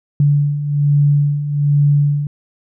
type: beating tone pair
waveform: sine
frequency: 143.8 / 145 Hz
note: D3 / D3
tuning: -36 / -22 cents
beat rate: 1.2 Hz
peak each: -18 / -12 dBFS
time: 0.2-2.27 s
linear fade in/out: 2 ms
effects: none